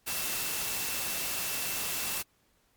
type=tone in noise; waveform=sine; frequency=2675 Hz; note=E7; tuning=25 cents sharp; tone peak=-42 dBFS; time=0.06-2.23 s; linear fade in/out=20 ms; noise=white; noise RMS=-33 dBFS; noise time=0.06-2.23 s; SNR=-12 dB; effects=pink hiss -69 dBFS RMS until 2.76 s + MP3 96 kbps